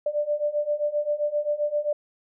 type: beating tone pair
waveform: sine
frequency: 587.3 / 594.9 Hz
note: D5 / D5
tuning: 0 / +22 cents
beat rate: 7.6 Hz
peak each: -27 / -25 dBFS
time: 0.06-1.93 s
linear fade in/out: 5 ms
effects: none